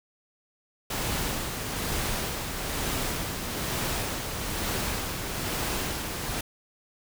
pink noise with tremolo, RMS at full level -29 dBFS, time 0.9-6.41 s, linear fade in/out 5 ms, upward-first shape sine, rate 1.1 Hz, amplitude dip 40%, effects none

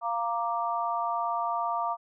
sine chord, Bb major, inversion second, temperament equal with one note detuned, 694.8 / 932.3 / 1174.7 Hz, F5 / Bb5 / D6, -9 / 0 / 0 cents, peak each -31 dBFS, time 0.01-1.97 s, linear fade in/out 50 ms, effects none

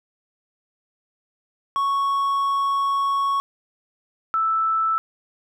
triangle / sine tone pair in turn, 1108.7 / 1318.5 Hz, C#6 / E6, 0 / 0 cents, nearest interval minor third, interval 300 cents, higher second, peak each -17 / -18 dBFS, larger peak first, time 1.76-3.4 / 4.34-4.98 s, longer first, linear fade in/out 0 ms, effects none

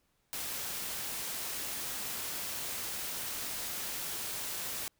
white noise, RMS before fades -38 dBFS, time 0.33-4.88 s, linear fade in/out 0 ms, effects pink hiss -75 dBFS RMS until 4.99 s

